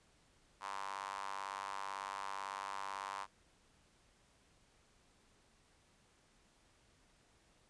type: tone with high-pass filter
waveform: square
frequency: 49 Hz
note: G1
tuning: in tune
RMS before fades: -44 dBFS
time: 0.6-3.27 s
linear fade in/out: 50 ms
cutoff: 1000 Hz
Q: 4.6
effects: pink hiss -70 dBFS RMS until 7.69 s + resampled to 22050 Hz